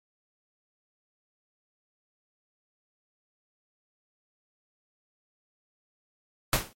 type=noise with exponential decay; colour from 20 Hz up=pink; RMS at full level=-20 dBFS; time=6.53-6.73 s; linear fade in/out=2 ms; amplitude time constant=43 ms; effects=MP3 64 kbps